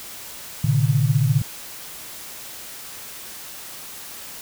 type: tone cluster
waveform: sine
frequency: 115.2 / 134.5 / 149.6 Hz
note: A#2 / C3 / D3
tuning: -20 / +48 / +32 cents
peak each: -20 dBFS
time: 0.64-1.42 s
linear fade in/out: 5 ms
effects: white hiss -37 dBFS RMS until 4.41 s